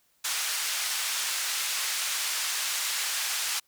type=band-pass noise; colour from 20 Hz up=white; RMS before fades=-30 dBFS; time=0.24-3.6 s; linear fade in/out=10 ms; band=1200 to 8400 Hz; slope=12 dB/octave; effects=white hiss -68 dBFS RMS until 3.67 s